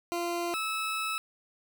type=tone pair in turn; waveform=20% pulse; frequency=345 / 1302.5 Hz; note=F4 / E6; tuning=-21 / -21 cents; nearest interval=octave + major seventh; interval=2300 cents; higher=second; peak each=-25 dBFS; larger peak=neither; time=0.12-0.54 / 0.54-1.18 s; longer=second; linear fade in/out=0 ms; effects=none